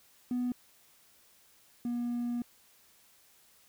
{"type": "tone pair in turn", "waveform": "triangle", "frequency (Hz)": [246.9, 240.1], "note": ["B3", "B3"], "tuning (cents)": [0, -49], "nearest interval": "unison", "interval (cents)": 49, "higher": "first", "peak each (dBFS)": [-26, -28], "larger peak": "first", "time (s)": [[0.31, 0.52], [1.85, 2.42]], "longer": "second", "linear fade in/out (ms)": 2, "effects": ["tanh soft clip ceiling -25 dBFS", "white hiss -63 dBFS RMS until 3.68 s"]}